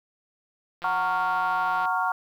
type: click train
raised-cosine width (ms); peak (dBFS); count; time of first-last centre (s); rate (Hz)
0.3; -25; 180; 0.82-1.855; 173
type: chord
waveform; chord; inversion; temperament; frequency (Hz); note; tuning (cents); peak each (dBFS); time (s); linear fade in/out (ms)
sine; Gb major seventh; none; equal with one note detuned; 740 / 922.7 / 1108.7 / 1396.9; Gb5 / Bb5 / Db6 / F6; 0 / -18 / 0 / 0; -28; 0.84-2.12; 2
effects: 9-bit